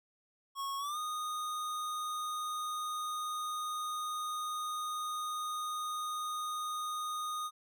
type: tone with pitch glide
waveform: square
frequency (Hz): 1100 to 1234.7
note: C#6 to D#6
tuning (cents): -14 to -14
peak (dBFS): -36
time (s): 0.55-7.51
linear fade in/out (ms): 50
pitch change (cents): +200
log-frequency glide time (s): 0.78-0.98
effects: none